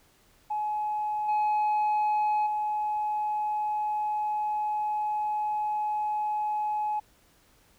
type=tone with level steps; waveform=sine; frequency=846 Hz; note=G#5; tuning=32 cents sharp; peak=-26 / -20 / -25 dBFS; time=0.5-7 s; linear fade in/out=10 ms; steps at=1.28 / 2.46 s; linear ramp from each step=10 ms; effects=tanh soft clip ceiling -22 dBFS + pink hiss -62 dBFS RMS until 7.78 s